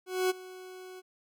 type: tone with ADSR envelope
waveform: 40% pulse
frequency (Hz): 370.2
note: F#4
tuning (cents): +1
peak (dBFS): -23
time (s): 0.06-1.02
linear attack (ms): 240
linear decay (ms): 22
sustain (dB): -20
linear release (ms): 32
effects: none